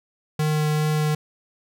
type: tone with vibrato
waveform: square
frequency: 152.7 Hz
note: D#3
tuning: 32 cents flat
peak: -20 dBFS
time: 0.39-1.15 s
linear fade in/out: 5 ms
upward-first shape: triangle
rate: 2.5 Hz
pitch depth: 9 cents each way
effects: none